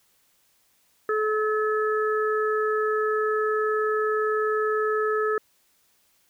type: harmonic tone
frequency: 430.2 Hz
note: A4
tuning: 39 cents flat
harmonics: 1 / 3 / 4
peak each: -23 / -27 / -31 dBFS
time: 1.09-5.38 s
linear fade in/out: 2 ms
effects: white hiss -65 dBFS RMS until 6.29 s